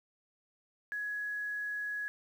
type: tone with quantisation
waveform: sine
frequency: 1677 Hz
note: G#6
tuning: 16 cents sharp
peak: -34 dBFS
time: 0.92-2.08 s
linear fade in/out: 0 ms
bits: 10
effects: none